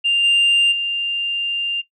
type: tone with level steps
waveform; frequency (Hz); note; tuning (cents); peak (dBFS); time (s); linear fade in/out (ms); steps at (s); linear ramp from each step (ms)
sine; 2794; F7; 0; -12 / -9 / -18; 0.04-1.82; 20; 0.23 / 0.71; 20
effects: noise-tail reverb RT60 0.1 s tail -17 dB re dry + tanh soft clip ceiling -10 dBFS